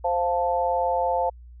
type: chord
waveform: sine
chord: F major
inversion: second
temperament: equal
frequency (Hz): 523.3 / 698.5 / 880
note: C5 / F5 / A5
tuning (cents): 0 / 0 / 0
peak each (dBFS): -25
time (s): 0.04-1.3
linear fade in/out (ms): 10
effects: added 60 Hz sine -42 dBFS peak until 1.6 s